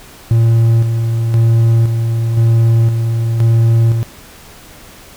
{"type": "tone with tremolo", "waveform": "triangle", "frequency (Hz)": 114.7, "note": "A#2", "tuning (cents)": -28, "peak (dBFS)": -5, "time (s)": [0.31, 4.03], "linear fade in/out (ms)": 0, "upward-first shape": "square", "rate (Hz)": 0.97, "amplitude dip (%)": 45, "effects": ["pink hiss -38 dBFS RMS until 5.16 s"]}